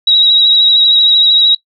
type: tone with vibrato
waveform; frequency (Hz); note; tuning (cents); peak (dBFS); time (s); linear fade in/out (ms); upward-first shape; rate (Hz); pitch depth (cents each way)
sine; 3847; B7; -46; -5; 0.07-1.55; 5; triangle; 13; 35
effects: noise-tail reverb RT60 0.1 s tail -18 dB re dry